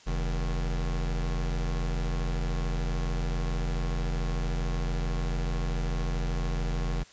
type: tone pair together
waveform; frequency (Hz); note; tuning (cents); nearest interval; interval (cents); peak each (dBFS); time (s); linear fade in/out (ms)
square; 43.55 / 155.2; F1 / D#3; -4 / -4; octave + minor seventh; 2200; -28 / -37; 0.06-7.04; 20
effects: white hiss -54 dBFS RMS until 7.12 s + resampled to 16000 Hz